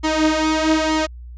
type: tone with flanger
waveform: sawtooth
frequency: 313.6 Hz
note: D#4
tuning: 14 cents sharp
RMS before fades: -18 dBFS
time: 0.03-1.07 s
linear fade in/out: 20 ms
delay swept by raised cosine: 0.95 to 5.55 ms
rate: 1.1 Hz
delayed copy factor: +0.7
effects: added 60 Hz sine -33 dBFS peak until 1.37 s + resampled to 16000 Hz